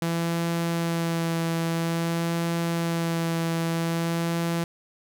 sawtooth tone with vibrato, 167.1 Hz, E3, 24 cents sharp, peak -20 dBFS, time 0.02-4.64 s, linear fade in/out 2 ms, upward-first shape sine, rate 0.5 Hz, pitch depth 15 cents each way, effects none

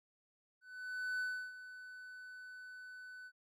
triangle tone with ADSR envelope, 1500 Hz, F#6, 23 cents sharp, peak -33 dBFS, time 0.61-3.32 s, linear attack 590 ms, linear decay 320 ms, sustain -14 dB, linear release 57 ms, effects none

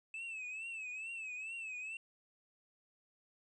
triangle tone with vibrato, 2604 Hz, E7, 22 cents flat, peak -40 dBFS, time 0.14-1.97 s, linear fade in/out 2 ms, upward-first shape triangle, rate 2.3 Hz, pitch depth 110 cents each way, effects resampled to 22050 Hz + 13-bit

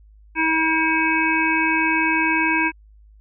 harmonic tone, 320.8 Hz, E4, 47 cents flat, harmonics 1 / 3 / 5 / 7 / 8, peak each -23 / -23 / -23 / -23 / -23 dBFS, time 0.35-2.72 s, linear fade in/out 50 ms, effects added 52 Hz sine -46 dBFS peak until 3.2 s

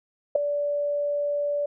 sine tone with ADSR envelope, 580 Hz, D5, 22 cents flat, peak -12 dBFS, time 0.35-1.66 s, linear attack 8 ms, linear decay 4 ms, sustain -11 dB, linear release 6 ms, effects none

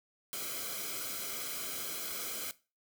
white noise with comb filter, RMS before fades -39 dBFS, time 0.33-2.51 s, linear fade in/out 0 ms, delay 1.1 ms, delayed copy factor -0.75, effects noise-tail reverb RT60 0.3 s tail -18 dB re dry

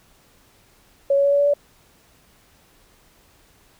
sine tone with pitch steps, 556 / 560.2 / 564.4 / 568.7 / 573 / 577.3 Hz, C#5 / C#5 / C#5 / C#5 / D5 / D5, +5 / +18 / +31 / +44 / -43 / -30 cents, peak -14 dBFS, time 1.1-1.538 s, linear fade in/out 5 ms, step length 73 ms, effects pink hiss -56 dBFS RMS until 3.79 s

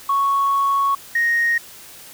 sine tone pair in turn, 1108.7 / 1866.2 Hz, C#6 / A#6, 0 / +1 cents, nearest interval major sixth, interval 901 cents, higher second, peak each -14 dBFS, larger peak neither, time 0.09-0.95 / 1.15-1.58 s, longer first, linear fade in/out 5 ms, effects tanh soft clip ceiling -11 dBFS + white hiss -41 dBFS RMS until 2.13 s

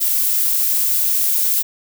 violet noise, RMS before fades -17 dBFS, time 0-1.63 s, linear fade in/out 20 ms, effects none

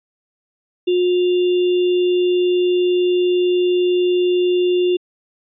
sine tone with sample-and-hold, 358.9 Hz, F4, 47 cents sharp, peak -13 dBFS, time 0.87-4.97 s, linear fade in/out 10 ms, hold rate 3150 Hz, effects resampled to 11025 Hz

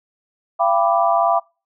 sine chord, G dominant seventh, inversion third, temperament equal with one note detuned, 680.9 / 784 / 987.8 / 1174.7 Hz, F5 / G5 / B5 / D6, -44 / 0 / 0 / 0 cents, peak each -17 / -20 / -21 / -21 dBFS, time 0.59-1.4 s, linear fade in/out 20 ms, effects noise-tail reverb RT60 0.3 s tail -24 dB re dry

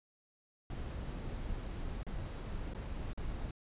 brown noise with dropouts, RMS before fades -40 dBFS, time 0.7-3.51 s, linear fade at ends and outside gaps 2 ms, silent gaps 2.032-2.066 / 2.736-2.747 / 3.133-3.175 s, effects resampled to 8000 Hz

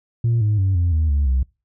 sine tone with pitch steps, 116.6 / 105.69 / 95.81 / 86.85 / 78.73 / 71.36 / 64.69 Hz, A#2 / G#2 / G2 / F2 / D#2 / D2 / C2, +1 / +31 / -39 / -9 / +21 / -49 / -19 cents, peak -13 dBFS, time 0.24-1.43 s, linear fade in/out 5 ms, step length 170 ms, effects noise-tail reverb RT60 0.3 s tail -26 dB re dry + tanh soft clip ceiling -13 dBFS

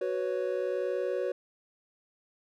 triangle chord, F# suspended fourth, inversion none, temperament equal with one note detuned, 371.7 / 493.9 / 554.4 Hz, F#4 / B4 / C#5, +8 / 0 / 0 cents, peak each -31 dBFS, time 0.01-1.32 s, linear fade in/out 5 ms, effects none

